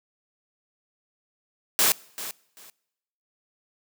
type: noise with echo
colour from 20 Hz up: white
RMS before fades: -20 dBFS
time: 1.79-1.92 s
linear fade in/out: 0 ms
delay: 390 ms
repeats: 2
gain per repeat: -14 dB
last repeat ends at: 2.7 s
effects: noise-tail reverb RT60 0.9 s tail -24 dB re dry + high-pass 200 Hz 12 dB/octave